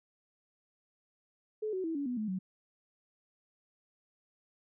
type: tone with pitch steps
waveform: sine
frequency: 429.8 / 374.2 / 325.7 / 283.6 / 246.9 / 214.9 / 187.08 Hz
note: A4 / F#4 / E4 / C#4 / B3 / A3 / F#3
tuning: -41 / +20 / -21 / +40 / 0 / -41 / +19 cents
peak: -32 dBFS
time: 1.62-2.39 s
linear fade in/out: 10 ms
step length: 110 ms
effects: none